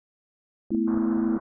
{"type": "clicks", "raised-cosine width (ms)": 2, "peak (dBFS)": -25, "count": 5, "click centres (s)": [0.706, 0.748, 0.944, 0.974, 1.364]}
{"type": "chord", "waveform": "sine", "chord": "A suspended second", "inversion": "none", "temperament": "equal", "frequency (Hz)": [220, 246.9, 329.6], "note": ["A3", "B3", "E4"], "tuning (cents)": [0, 0, 0], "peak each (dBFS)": [-25, -27, -25], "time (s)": [0.71, 1.38], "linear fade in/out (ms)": 10}
{"type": "low-pass noise", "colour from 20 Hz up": "white", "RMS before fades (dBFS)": -40, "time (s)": [0.87, 1.4], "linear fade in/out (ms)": 10, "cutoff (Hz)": 1400, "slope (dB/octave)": 48}
{"effects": []}